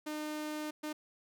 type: tone bursts at uneven times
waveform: sawtooth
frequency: 304 Hz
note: D#4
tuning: 40 cents flat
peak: -33 dBFS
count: 2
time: 0.06-0.71 / 0.83-0.93 s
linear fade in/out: 10 ms
effects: none